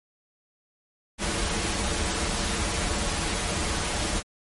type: noise with comb filter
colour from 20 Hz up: pink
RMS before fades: -27 dBFS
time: 1.18-4.23 s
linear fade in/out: 50 ms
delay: 7.7 ms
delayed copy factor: -0.6
effects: MP3 48 kbps